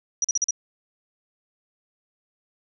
sine tone bursts, 5820 Hz, F#8, 29 cents flat, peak -19 dBFS, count 5, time 0.22-0.508 s, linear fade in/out 2 ms, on 24 ms, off 42 ms, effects none

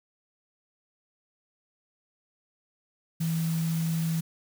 sine tone in noise, 163.4 Hz, E3, 15 cents flat, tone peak -25 dBFS, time 3.2-4.21 s, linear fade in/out 10 ms, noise white, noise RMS -41 dBFS, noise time 3.2-4.21 s, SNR +13 dB, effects none

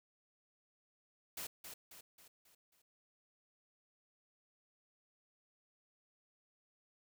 white noise with echo, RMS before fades -44 dBFS, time 1.37-1.47 s, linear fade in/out 5 ms, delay 270 ms, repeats 5, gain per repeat -6 dB, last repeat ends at 2.82 s, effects none

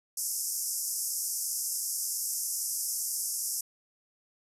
white band-pass noise, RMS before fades -33 dBFS, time 0.17-3.61 s, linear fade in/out 5 ms, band 5100 to 13000 Hz, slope 96 dB/octave, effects none

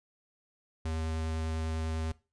square tone with vibrato, 80 Hz, D#2, 49 cents sharp, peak -32 dBFS, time 0.85-2.12 s, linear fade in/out 5 ms, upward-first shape triangle, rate 10 Hz, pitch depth 10 cents each way, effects noise-tail reverb RT60 0.3 s tail -20 dB re dry + resampled to 22050 Hz

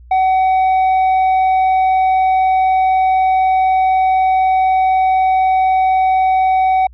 triangle tone with tanh clipping, 754 Hz, F#5, 32 cents sharp, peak -11 dBFS, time 0.11-6.87 s, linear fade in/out 5 ms, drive 9 dB, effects added 60 Hz sine -37 dBFS peak until 6.93 s

